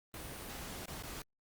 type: noise with dropouts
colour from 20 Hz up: pink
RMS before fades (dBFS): -45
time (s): 0.14-1.22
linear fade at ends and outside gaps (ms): 2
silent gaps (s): 0.858-0.88 / 1.026-1.035
effects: Opus 32 kbps